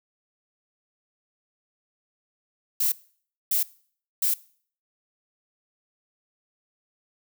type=noise bursts; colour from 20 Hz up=violet; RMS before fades=-23 dBFS; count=3; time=2.8-4.34 s; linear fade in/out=5 ms; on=120 ms; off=590 ms; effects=noise-tail reverb RT60 0.5 s tail -21 dB re dry